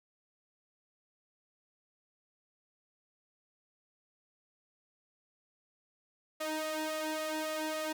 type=tone with flanger; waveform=sawtooth; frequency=311.6 Hz; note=D#4; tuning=3 cents sharp; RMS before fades=-36 dBFS; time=6.4-7.93 s; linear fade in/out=10 ms; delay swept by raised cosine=1.5 to 2.08 ms; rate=3.6 Hz; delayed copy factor=+0.75; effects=none